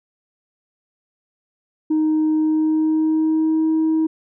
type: tone with pitch glide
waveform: sine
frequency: 311.1 to 317.8 Hz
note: D#4 to D#4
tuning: 0 to +37 cents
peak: -13 dBFS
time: 1.9-4.07 s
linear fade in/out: 10 ms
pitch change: +37 cents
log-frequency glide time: 2.35-3.68 s
effects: tanh soft clip ceiling -13 dBFS